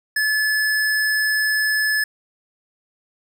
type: tone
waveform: square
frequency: 1725 Hz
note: A6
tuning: 35 cents flat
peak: -18 dBFS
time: 0.16-2.04 s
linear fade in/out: 5 ms
effects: none